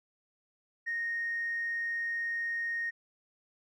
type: tone with tanh clipping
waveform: triangle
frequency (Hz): 1858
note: A#6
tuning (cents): -6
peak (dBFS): -31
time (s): 0.86-2.91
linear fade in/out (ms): 20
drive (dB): 4
effects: none